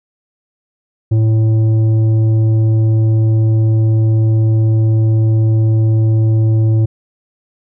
sine tone with tanh clipping, 110.5 Hz, A2, 8 cents sharp, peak -10 dBFS, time 1.11-6.86 s, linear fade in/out 10 ms, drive 8 dB, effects none

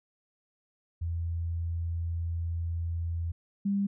sine tone pair in turn, 84.1 / 199.53 Hz, E2 / G3, +35 / +31 cents, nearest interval octave + minor third, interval 1496 cents, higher second, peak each -29 / -25 dBFS, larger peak second, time 1.01-3.32 / 3.65-3.87 s, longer first, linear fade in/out 10 ms, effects none

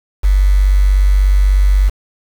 sine tone with quantisation, 48.25 Hz, G1, 27 cents flat, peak -7 dBFS, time 0.23-1.9 s, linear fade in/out 20 ms, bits 5, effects none

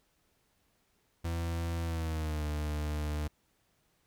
40% pulse tone with pitch glide, 84 to 75.27 Hz, E2 to D2, +33 to +43 cents, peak -31 dBFS, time 1.24-3.28 s, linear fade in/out 10 ms, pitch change -190 cents, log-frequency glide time 1.82-2.44 s, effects pink hiss -73 dBFS RMS until 4.06 s

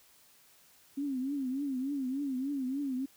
sine tone with vibrato, 270 Hz, C#4, 45 cents flat, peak -31 dBFS, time 0.97-3.06 s, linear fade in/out 10 ms, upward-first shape triangle, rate 3.4 Hz, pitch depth 140 cents each way, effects white hiss -62 dBFS RMS until 3.16 s

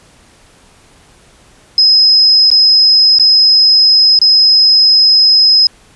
sine tone with dropouts, 5090 Hz, D#8, 39 cents sharp, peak -4 dBFS, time 1.78-5.67 s, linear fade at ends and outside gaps 2 ms, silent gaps 2.503-2.514 / 3.186-3.197 / 4.19-4.215 s, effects pink hiss -45 dBFS RMS until 5.95 s + resampled to 24000 Hz

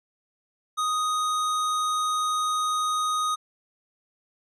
square tone, 1246 Hz, D#6, 2 cents sharp, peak -24 dBFS, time 0.77-3.36 s, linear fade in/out 20 ms, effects resampled to 24000 Hz

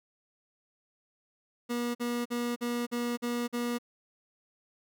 30% pulse tone bursts, 240 Hz, B3, 49 cents flat, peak -27 dBFS, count 7, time 1.69-3.786 s, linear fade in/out 20 ms, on 260 ms, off 46 ms, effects none

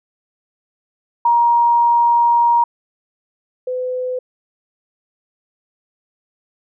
sine tone pair in turn, 944 / 505.6 Hz, A#5 / B4, +22 / +41 cents, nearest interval major seventh, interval 1081 cents, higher first, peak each -10 / -19 dBFS, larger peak first, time 1.25-2.64 / 3.67-4.19 s, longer first, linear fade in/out 5 ms, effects none

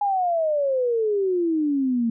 sine exponential sweep, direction down, 830.6 to 225.7 Hz, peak -19 dBFS, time 0.01-2.1 s, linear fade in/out 5 ms, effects none

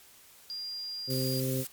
sine tone, 4800 Hz, D8, 37 cents sharp, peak -35 dBFS, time 0.5-1.4 s, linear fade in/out 0 ms
harmonic tone, 130.81 Hz, C3, in tune, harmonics 1 / 2 / 3 / 4, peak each -31 / -34 / -36 / -37 dBFS, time 1.07-1.65 s, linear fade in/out 50 ms
blue noise, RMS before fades -38 dBFS, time 1.1-1.67 s, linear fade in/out 2 ms
effects white hiss -56 dBFS RMS until 1.72 s + MP3 96 kbps

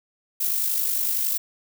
violet noise with amplitude modulation, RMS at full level -22 dBFS, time 0.4-1.38 s, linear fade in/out 10 ms, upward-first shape sine, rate 51 Hz, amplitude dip 45%, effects none

